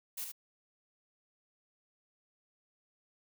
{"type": "noise with echo", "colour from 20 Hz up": "blue", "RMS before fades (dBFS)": -39, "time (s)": [0.17, 0.25], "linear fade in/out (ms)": 10, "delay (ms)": 71, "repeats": 1, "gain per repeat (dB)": -5, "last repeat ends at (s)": 0.321, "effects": []}